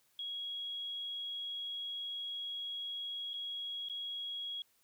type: tone with dropouts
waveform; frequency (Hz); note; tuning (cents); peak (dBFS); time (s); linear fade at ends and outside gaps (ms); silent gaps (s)
sine; 3313; G#7; -5; -38; 0.19-4.62; 2; 3.334-3.339 / 3.887-3.897
effects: white hiss -72 dBFS RMS until 4.83 s